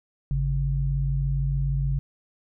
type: tone pair together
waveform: sine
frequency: 51.88 / 138.59 Hz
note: G#1 / C#3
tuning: -1 / 0 cents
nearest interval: octave + perfect fourth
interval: 1701 cents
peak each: -25 / -24 dBFS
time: 0.31-1.99 s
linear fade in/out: 0 ms
effects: none